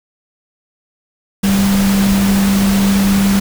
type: tone in noise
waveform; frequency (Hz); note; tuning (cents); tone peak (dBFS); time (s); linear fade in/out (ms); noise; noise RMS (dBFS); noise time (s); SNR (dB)
sine; 197.1; G3; +10; -10; 1.43-3.4; 10; pink; -20; 1.43-3.4; +7
effects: none